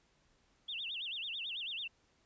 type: tone with vibrato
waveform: sine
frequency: 3136 Hz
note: G7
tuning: in tune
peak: -38 dBFS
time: 0.68-1.88 s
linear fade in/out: 10 ms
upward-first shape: sine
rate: 9.1 Hz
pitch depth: 290 cents each way
effects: pink hiss -72 dBFS RMS until 2.25 s + resampled to 16000 Hz